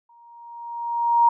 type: tone with exponential growth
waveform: sine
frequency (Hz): 940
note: A#5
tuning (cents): +14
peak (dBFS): -11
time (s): 0.09-1.29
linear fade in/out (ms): 5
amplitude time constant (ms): 260
effects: none